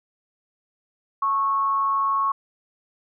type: tone with frequency modulation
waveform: sine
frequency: 1100 Hz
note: C#6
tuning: 14 cents flat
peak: -19 dBFS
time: 1.22-2.32 s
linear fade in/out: 5 ms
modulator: 213 Hz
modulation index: 0.31
effects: none